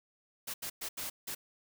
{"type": "noise bursts at uneven times", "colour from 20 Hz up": "white", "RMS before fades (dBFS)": -39, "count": 5, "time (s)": [[0.47, 0.54], [0.62, 0.7], [0.81, 0.89], [0.97, 1.1], [1.27, 1.35]], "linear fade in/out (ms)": 10, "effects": []}